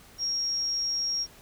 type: tone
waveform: sine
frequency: 5588 Hz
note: F8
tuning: in tune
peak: -26 dBFS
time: 0.18-1.27 s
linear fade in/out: 50 ms
effects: pink hiss -53 dBFS RMS until 1.41 s